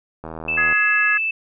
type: click train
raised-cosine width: 1 ms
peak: -18 dBFS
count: 40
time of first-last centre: 0.24-0.726 s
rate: 80.3 Hz
type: tone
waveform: sine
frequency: 2637 Hz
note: E7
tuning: in tune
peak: -19 dBFS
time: 0.48-1.31 s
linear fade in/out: 5 ms
type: harmonic tone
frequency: 419.9 Hz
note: G#4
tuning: 19 cents sharp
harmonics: 3 / 4 / 5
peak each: -25 / -17 / -26 dBFS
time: 0.57-1.18 s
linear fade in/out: 10 ms
effects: none